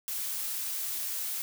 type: noise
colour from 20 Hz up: blue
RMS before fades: -34 dBFS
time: 0.08-1.42 s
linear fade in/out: 0 ms
effects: none